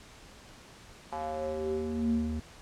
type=tone with band-pass filter sweep; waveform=square; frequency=77.78 Hz; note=D#2; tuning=in tune; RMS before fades=-32 dBFS; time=1.12-2.4 s; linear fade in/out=5 ms; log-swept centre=840 to 160 Hz; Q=4.9; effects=pink hiss -52 dBFS RMS until 2.61 s + low-pass 8000 Hz 12 dB/octave